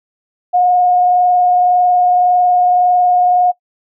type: tone with frequency modulation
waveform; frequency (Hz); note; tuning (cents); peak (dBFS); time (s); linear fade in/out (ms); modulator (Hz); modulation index
sine; 720; F#5; -47; -8; 0.53-3.52; 20; 21.8; 0.29
effects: noise-tail reverb RT60 0.1 s tail -21 dB re dry